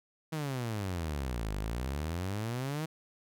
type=exponential two-way sweep; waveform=sawtooth; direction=down then up; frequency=162.2 to 49.44 to 162.2 Hz; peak=-29 dBFS; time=0.32-2.86 s; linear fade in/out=10 ms; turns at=1.55 s; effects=none